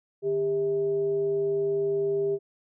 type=tone with frequency modulation; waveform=sine; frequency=399.9 Hz; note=G4; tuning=35 cents sharp; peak=-23 dBFS; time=0.22-2.39 s; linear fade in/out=50 ms; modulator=248 Hz; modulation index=0.29; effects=none